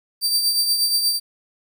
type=tone with tremolo; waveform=sawtooth; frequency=4666 Hz; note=D8; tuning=12 cents flat; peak=-12 dBFS; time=0.21-1.2 s; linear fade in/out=50 ms; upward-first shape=triangle; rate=8.4 Hz; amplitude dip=55%; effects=9-bit